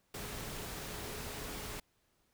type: tone in noise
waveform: sine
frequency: 420.8 Hz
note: G#4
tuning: 23 cents sharp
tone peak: -53 dBFS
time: 0.14-1.8 s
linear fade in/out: 5 ms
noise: pink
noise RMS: -43 dBFS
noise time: 0.14-1.8 s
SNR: -13 dB
effects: pink hiss -75 dBFS RMS until 2.33 s